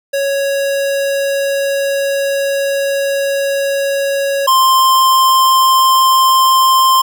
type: tone pair in turn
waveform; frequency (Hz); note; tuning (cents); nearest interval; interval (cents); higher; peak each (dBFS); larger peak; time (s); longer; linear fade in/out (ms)
square; 554.4 / 1049; C#5 / C6; 0 / +4; major seventh; 1104; second; -14 / -8; second; 0.13-4.47 / 4.47-7.02; first; 10
effects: none